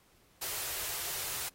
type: band-stop noise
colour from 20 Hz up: white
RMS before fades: -37 dBFS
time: 0.41-1.49 s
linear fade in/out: 10 ms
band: 160 to 320 Hz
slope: 48 dB/octave
effects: pink hiss -66 dBFS RMS until 1.54 s + AAC 48 kbps